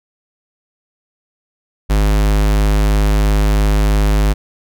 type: tone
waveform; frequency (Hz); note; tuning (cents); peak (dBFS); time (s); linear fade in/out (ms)
square; 51.5; G#1; -14; -11; 1.89-4.34; 20
effects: none